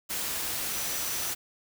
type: tone in noise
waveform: sine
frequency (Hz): 5920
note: F#8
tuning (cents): 0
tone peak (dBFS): -39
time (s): 0.7-1.32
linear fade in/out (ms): 20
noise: white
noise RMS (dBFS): -32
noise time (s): 0.09-1.35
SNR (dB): -10
effects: none